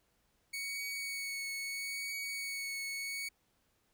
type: tone with vibrato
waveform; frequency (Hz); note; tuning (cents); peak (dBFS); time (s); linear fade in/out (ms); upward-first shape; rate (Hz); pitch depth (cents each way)
sawtooth; 2228; C#7; +8; -34; 0.53-3.29; 10; triangle; 0.76; 18
effects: pink hiss -75 dBFS RMS until 3.93 s